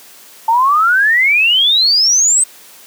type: exponential sweep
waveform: sine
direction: up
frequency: 880 to 8372 Hz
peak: -8 dBFS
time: 0.48-2.44 s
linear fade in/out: 5 ms
effects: white hiss -40 dBFS RMS until 2.86 s + high-pass 200 Hz 12 dB/octave